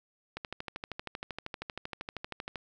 click train, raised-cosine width 0.3 ms, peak -21 dBFS, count 29, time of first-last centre 0.37-2.558 s, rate 12.8 Hz, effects none

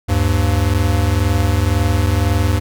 square tone pair together, 77.78 / 99.68 Hz, D#2 / G2, 0 / +29 cents, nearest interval major third, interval 429 cents, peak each -17 / -16 dBFS, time 0.08-2.6 s, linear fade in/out 20 ms, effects none

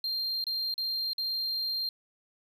triangle tone with dropouts, 4186 Hz, C8, in tune, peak -28 dBFS, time 0.04-1.89 s, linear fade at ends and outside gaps 2 ms, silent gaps 0.441-0.467 / 0.741-0.779 / 1.133-1.181 s, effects none

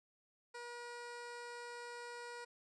15% pulse tone, 479.7 Hz, A#4, 50 cents sharp, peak -40 dBFS, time 0.54-2.45 s, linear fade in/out 10 ms, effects resampled to 22050 Hz

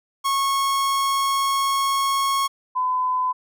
45% pulse / sine tone pair in turn, 1096 / 1011.4 Hz, C#6 / B5, -20 / +41 cents, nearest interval minor second, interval 139 cents, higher first, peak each -19 dBFS, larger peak neither, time 0.24-2.48 / 2.75-3.33 s, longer first, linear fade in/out 20 ms, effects none

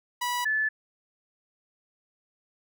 sawtooth / sine tone pair in turn, 978 / 1736.6 Hz, B5 / A6, -17 / -23 cents, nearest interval minor seventh, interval 994 cents, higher second, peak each -23 dBFS, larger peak neither, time 0.21-0.45 / 0.45-0.69 s, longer neither, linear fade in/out 10 ms, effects none

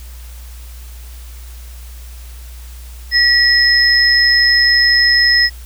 sine tone pair together, 1926 / 5142 Hz, B6 / E8, -44 / -44 cents, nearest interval octave + perfect fourth, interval 1700 cents, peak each -11 dBFS, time 3.11-5.5 s, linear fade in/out 50 ms, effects added 60 Hz sine -30 dBFS peak until 5.65 s + white hiss -42 dBFS RMS until 5.65 s

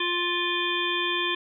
harmonic tone, 350.4 Hz, F4, 6 cents sharp, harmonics 1 / 3 / 5 / 7 / 9 / 10, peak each -31 / -31 / -31 / -31 / -31 / -31 dBFS, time 0-1.35 s, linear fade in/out 5 ms, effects none

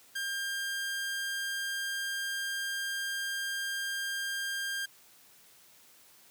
sawtooth tone, 1600 Hz, G6, 35 cents sharp, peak -29 dBFS, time 0.15-4.86 s, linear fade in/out 10 ms, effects white hiss -59 dBFS RMS until 6.3 s + high-pass 80 Hz 12 dB/octave

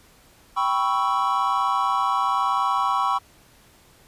triangle chord, C# half-diminished seventh, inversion second, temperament equal, 784 / 987.8 / 1108.7 / 1318.5 Hz, G5 / B5 / C#6 / E6, 0 / 0 / 0 / 0 cents, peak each -25 / -23 / -21 / -26 dBFS, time 0.56-3.19 s, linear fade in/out 20 ms, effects pink hiss -54 dBFS RMS until 4.07 s + resampled to 32000 Hz

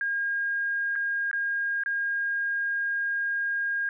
sine tone with dropouts, 1620 Hz, G#6, 43 cents flat, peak -25 dBFS, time 0.01-3.89 s, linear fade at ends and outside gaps 1 ms, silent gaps 0.955-0.959 / 1.313-1.33 / 1.836-1.86 s, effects none

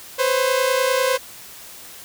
sawtooth tone pair together, 505 / 535 Hz, B4 / C5, +39 / +38 cents, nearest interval minor second, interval 99 cents, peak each -16 dBFS, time 0.18-1.18 s, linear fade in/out 20 ms, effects white hiss -40 dBFS RMS until 2.04 s

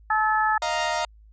harmonic tone, 432.3 Hz, A4, 31 cents flat, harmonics 2 / 3 / 4, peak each -22 / -24 / -25 dBFS, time 0.1-0.58 s, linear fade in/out 5 ms
sawtooth chord, Eb suspended second, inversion none, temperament equal, 622.3 / 698.5 / 932.3 Hz, Eb5 / F5 / Bb5, 0 / 0 / 0 cents, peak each -25 / -24 / -23 dBFS, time 0.62-1.05 s, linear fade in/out 2 ms
effects added 53 Hz sine -48 dBFS peak until 1.32 s + resampled to 16000 Hz

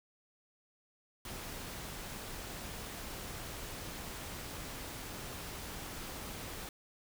pink noise, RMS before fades -44 dBFS, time 1.25-6.69 s, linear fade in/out 2 ms, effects none

